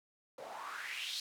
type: noise with band-pass filter sweep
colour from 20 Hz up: white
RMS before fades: -43 dBFS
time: 0.38-1.2 s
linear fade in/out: 2 ms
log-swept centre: 530 to 4400 Hz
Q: 4
effects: none